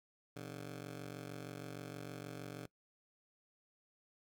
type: ring-modulated tone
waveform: 15% pulse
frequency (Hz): 143.5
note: D3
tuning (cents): -40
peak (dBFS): -36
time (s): 0.36-2.66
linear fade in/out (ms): 2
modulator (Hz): 23.2
effects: noise-tail reverb RT60 0.1 s tail -21 dB re dry